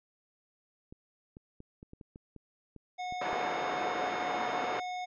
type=clicks; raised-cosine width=3 ms; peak=-35 dBFS; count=11; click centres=0.925 / 1.369 / 1.604 / 1.829 / 1.934 / 2.012 / 2.159 / 2.363 / 2.763 / 3.124 / 3.33 s
type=harmonic tone; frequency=728 Hz; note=F#5; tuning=28 cents flat; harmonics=1 / 3 / 5 / 7 / 9; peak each=-35 / -44 / -49 / -57 / -57 dBFS; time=2.98-5.06 s; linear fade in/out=20 ms
type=band-pass noise; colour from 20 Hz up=pink; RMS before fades=-35 dBFS; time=3.21-4.8 s; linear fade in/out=5 ms; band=460 to 1400 Hz; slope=12 dB/octave
effects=resampled to 16000 Hz